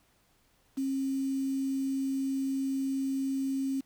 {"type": "tone with quantisation", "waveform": "sine", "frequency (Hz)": 269.7, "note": "C#4", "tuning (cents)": -47, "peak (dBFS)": -28, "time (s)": [0.77, 3.81], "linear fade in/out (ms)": 10, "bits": 8, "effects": ["pink hiss -68 dBFS RMS until 3.85 s"]}